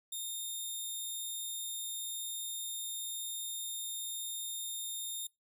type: tone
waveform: 10% pulse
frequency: 3661 Hz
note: A#7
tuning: 32 cents flat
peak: -30 dBFS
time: 0.12-5.27 s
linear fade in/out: 5 ms
effects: noise-tail reverb RT60 0.2 s tail -23 dB re dry